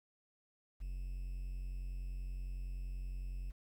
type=tone with quantisation; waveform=triangle; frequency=45.34 Hz; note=F#1; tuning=34 cents flat; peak=-37 dBFS; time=0.8-3.52 s; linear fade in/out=20 ms; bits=11; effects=none